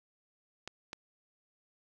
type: clicks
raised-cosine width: 0.2 ms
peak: -23 dBFS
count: 2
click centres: 0.676 / 0.931 s
effects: none